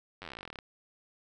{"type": "slowing click train", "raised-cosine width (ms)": 0.3, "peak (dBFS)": -26, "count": 21, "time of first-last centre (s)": [0.22, 0.588], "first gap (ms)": 10, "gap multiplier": 1.06, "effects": []}